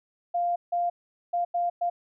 sine tone bursts at uneven times, 698 Hz, F5, 1 cent flat, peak -23 dBFS, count 5, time 0.34-0.56 / 0.72-0.9 / 1.33-1.45 / 1.54-1.7 / 1.81-1.9 s, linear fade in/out 10 ms, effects none

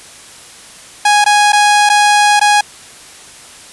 sawtooth tone with dropouts, 829 Hz, G#5, 3 cents flat, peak -3 dBFS, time 1.05-2.61 s, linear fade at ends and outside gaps 5 ms, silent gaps 1.243-1.261 / 1.522-1.53 / 1.892-1.898 / 2.396-2.412 s, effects white hiss -36 dBFS RMS until 3.72 s + resampled to 24000 Hz

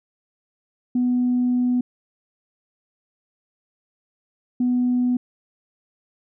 sine tone pair in turn, 247.6 / 247.6 Hz, B3 / B3, +5 / +5 cents, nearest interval unison, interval 0 cents, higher neither, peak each -16 dBFS, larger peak neither, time 0.95-1.81 / 4.6-5.17 s, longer first, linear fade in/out 5 ms, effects tanh soft clip ceiling -13 dBFS

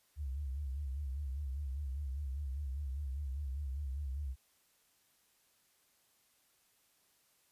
sine tone with vibrato, 69.3 Hz, C#2, in tune, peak -36 dBFS, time 0.16-4.36 s, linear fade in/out 50 ms, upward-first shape sine, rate 5 Hz, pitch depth 120 cents each way, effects white hiss -72 dBFS RMS until 7.51 s + resampled to 32000 Hz

